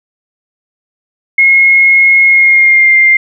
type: tone with pitch glide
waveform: sine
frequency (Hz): 2161 to 2103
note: C#7 to C7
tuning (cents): -45 to +8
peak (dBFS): -3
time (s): 1.38-3.17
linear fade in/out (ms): 5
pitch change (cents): -47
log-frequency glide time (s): 2.25-2.94
effects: none